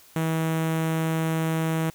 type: tone with notch filter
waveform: sawtooth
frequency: 161.3 Hz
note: E3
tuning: 37 cents flat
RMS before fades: -25 dBFS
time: 0.16-1.9 s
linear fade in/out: 2 ms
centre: 4700 Hz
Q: 1.3
effects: white hiss -53 dBFS RMS until 1.94 s